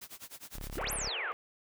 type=noise with tremolo; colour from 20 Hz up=white; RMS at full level=-45 dBFS; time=0.01-0.83 s; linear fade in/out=10 ms; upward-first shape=sine; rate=9.8 Hz; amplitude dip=95%
type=tone; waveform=sawtooth; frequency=34.65 Hz; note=C#1; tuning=in tune; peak=-36 dBFS; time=0.54-1.1 s; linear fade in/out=20 ms
type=exponential two-way sweep; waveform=sine; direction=up then down; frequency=278 to 11990 to 1130 Hz; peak=-34 dBFS; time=0.77-1.32 s; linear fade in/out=0 ms; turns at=0.92 s
type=band-pass noise; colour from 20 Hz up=pink; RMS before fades=-42 dBFS; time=0.78-1.33 s; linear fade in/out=0 ms; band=400 to 2800 Hz; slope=48 dB/octave
effects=none